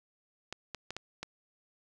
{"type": "clicks", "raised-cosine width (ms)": 0.2, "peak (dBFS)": -21, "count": 5, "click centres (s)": [0.526, 0.747, 0.906, 0.966, 1.23], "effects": []}